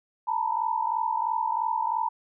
sine tone cluster, 877 / 920 / 983 Hz, A5 / A#5 / B5, -6 / -23 / -8 cents, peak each -29 / -28 / -29 dBFS, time 0.27-2.09 s, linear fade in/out 10 ms, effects none

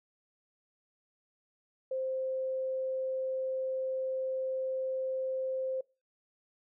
sine tone, 523.3 Hz, C5, in tune, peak -31 dBFS, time 1.91-5.81 s, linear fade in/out 5 ms, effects noise-tail reverb RT60 0.3 s tail -24 dB re dry

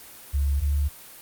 sine tone pair in turn, 70.4 / 71.96 Hz, C#2 / D2, +27 / -35 cents, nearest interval unison, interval 38 cents, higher second, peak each -20 dBFS, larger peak neither, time 0.33-0.61 / 0.61-0.89 s, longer neither, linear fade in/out 20 ms, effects white hiss -45 dBFS RMS until 1.21 s + Opus 32 kbps

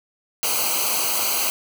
white noise with comb filter, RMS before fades -22 dBFS, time 0.43-1.5 s, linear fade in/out 0 ms, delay 0.56 ms, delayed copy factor -0.9, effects none

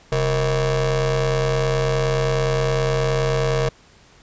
30% pulse ring-modulated tone, 166.9 Hz, E3, 22 cents sharp, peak -12 dBFS, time 0.12-3.69 s, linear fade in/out 2 ms, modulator 299 Hz, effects pink hiss -51 dBFS RMS until 4.22 s + resampled to 16000 Hz

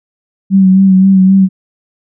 sine tone with vibrato, 190.6 Hz, G3, 48 cents flat, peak -3 dBFS, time 0.5-1.49 s, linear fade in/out 50 ms, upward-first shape sine, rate 3.8 Hz, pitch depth 33 cents each way, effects none

